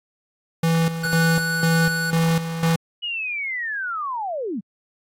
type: tone with tremolo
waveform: square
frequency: 164.81 Hz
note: E3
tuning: in tune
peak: -17 dBFS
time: 0.63-2.76 s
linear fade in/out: 5 ms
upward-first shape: square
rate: 2 Hz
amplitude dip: 65%
type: tone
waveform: square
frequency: 1480 Hz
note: F#6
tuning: in tune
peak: -23 dBFS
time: 1.03-2.11 s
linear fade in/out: 10 ms
type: linear sweep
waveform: sine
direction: down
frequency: 2933 to 171.8 Hz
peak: -24 dBFS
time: 3.02-4.61 s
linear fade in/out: 20 ms
effects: AAC 48 kbps